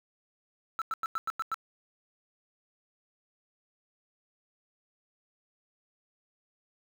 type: tone bursts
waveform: triangle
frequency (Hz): 1326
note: E6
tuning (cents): +10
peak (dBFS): -26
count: 7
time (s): 0.79-1.543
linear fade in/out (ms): 0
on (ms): 27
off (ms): 94
effects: tanh soft clip ceiling -23 dBFS + 9-bit